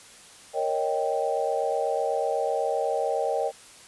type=chord; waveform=sine; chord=Eb dominant seventh; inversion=second; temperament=equal; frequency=466.2 / 554.4 / 622.3 / 784 Hz; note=Bb4 / Db5 / Eb5 / G5; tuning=0 / 0 / 0 / 0 cents; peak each=-29 dBFS; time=0.53-3.52 s; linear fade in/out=50 ms; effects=white hiss -49 dBFS RMS until 3.87 s + resampled to 24000 Hz